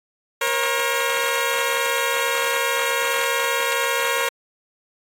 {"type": "tone pair together", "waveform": "10% pulse", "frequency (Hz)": [472.1, 542.6], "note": ["A#4", "C#5"], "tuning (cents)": [22, -37], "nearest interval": "major second", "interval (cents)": 241, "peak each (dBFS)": -14, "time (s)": [0.41, 4.29], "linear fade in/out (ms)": 5, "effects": ["AAC 64 kbps"]}